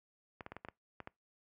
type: clicks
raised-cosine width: 0.5 ms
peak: -29 dBFS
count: 8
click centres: 0.408 / 0.464 / 0.52 / 0.566 / 0.649 / 0.686 / 1.003 / 1.074 s
effects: noise-tail reverb RT60 0.2 s tail -24 dB re dry + high-pass 60 Hz 12 dB/octave